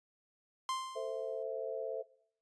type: tone with exponential decay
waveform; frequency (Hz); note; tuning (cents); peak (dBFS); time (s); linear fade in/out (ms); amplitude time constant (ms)
45% pulse; 1046.5; C6; 0; -32; 0.69-1.43; 1; 160
type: chord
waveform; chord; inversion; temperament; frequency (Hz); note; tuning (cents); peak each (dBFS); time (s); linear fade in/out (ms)
sine; A minor; none; equal with one note detuned; 445.9 / 523.3 / 659.3; A4 / C5 / E5; +23 / 0 / 0; -40; 0.95-2.03; 20
effects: noise-tail reverb RT60 0.6 s tail -20 dB re dry + resampled to 22050 Hz